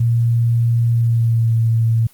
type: tone with pitch glide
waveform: sine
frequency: 117.2 to 114.06 Hz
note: A#2 to A#2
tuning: +10 to -37 cents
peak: -12 dBFS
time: 0-2.07 s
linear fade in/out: 5 ms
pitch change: -47 cents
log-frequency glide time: 0.92-1.55 s
effects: white hiss -50 dBFS RMS until 2.13 s + Opus 24 kbps